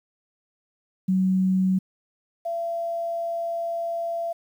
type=tone pair in turn; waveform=sine; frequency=187.5 / 675 Hz; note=F#3 / E5; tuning=+23 / +41 cents; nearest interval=octave + minor seventh; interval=2218 cents; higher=second; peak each=-18 / -25 dBFS; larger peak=first; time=1.08-1.79 / 2.45-4.33 s; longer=second; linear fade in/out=10 ms; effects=9-bit